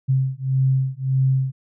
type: beating tone pair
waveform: sine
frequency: 131.7 / 133.4 Hz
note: C3 / C3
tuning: +12 / +34 cents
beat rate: 1.7 Hz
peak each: -20 dBFS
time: 0.08-1.52 s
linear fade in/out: 20 ms
effects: none